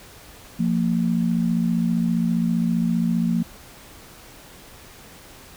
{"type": "tone pair together", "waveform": "sine", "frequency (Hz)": [174.61, 229.7], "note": ["F3", "A#3"], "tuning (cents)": [0, -25], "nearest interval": "perfect fourth", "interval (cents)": 475, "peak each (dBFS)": -21, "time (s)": [0.59, 3.43], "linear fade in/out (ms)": 10, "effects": ["pink hiss -45 dBFS RMS until 5.56 s"]}